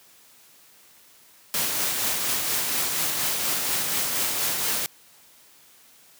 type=noise with tremolo; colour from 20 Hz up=white; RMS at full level=-24 dBFS; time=1.54-4.86 s; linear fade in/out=0 ms; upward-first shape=triangle; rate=4.2 Hz; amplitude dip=35%; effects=white hiss -54 dBFS RMS until 6.19 s + high-pass 100 Hz 12 dB/octave